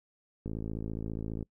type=click train; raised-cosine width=3 ms; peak=-24 dBFS; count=54; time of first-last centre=0.46-1.427 s; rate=54.8 Hz; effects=noise-tail reverb RT60 0.1 s tail -25 dB re dry